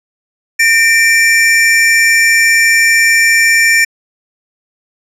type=tone pair together; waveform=square; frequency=1818 / 2343 Hz; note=A#6 / D7; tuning=-44 / -5 cents; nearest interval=major third; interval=439 cents; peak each=-10 dBFS; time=0.59-3.85 s; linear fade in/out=10 ms; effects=low-pass 11000 Hz 12 dB/octave